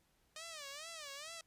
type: tone with vibrato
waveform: 5% pulse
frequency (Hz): 608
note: D#5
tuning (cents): -40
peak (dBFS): -35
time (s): 0.36-1.41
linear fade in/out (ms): 2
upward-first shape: sine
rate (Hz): 2.3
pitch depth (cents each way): 170
effects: pink hiss -75 dBFS RMS until 1.46 s + resampled to 32000 Hz